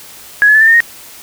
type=tone with pitch steps; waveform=sine; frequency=1670 / 1707.1 / 1744.9 / 1783.7 / 1823.3 / 1863.7 Hz; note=G#6 / G#6 / A6 / A6 / A#6 / A#6; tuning=+9 / +47 / -15 / +23 / -39 / -1 cents; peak=-4 dBFS; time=0.42-0.804 s; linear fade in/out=0 ms; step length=64 ms; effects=white hiss -35 dBFS RMS until 1.22 s